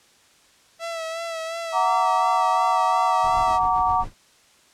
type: tone with vibrato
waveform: sawtooth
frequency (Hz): 659.3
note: E5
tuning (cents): 0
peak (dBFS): -24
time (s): 0.79-3.6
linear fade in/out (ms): 50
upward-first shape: sine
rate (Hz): 2.8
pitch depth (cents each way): 36
type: chord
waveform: sine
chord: Gb augmented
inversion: none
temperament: just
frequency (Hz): 740 / 925 / 1156.2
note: Gb5 / Bb5 / D6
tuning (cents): 0 / -14 / -27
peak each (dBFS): -22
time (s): 1.72-4.05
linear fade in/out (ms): 50
type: noise with tremolo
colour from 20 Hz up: brown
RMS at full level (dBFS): -32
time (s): 3.22-4.14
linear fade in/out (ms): 50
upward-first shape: triangle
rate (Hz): 7.6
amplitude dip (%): 80
effects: white hiss -56 dBFS RMS until 4.73 s + low-pass 8000 Hz 12 dB/octave